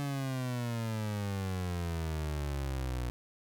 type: exponential sweep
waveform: 30% pulse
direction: down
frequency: 143.7 to 60 Hz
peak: -30 dBFS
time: 0-3.1 s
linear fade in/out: 0 ms
effects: none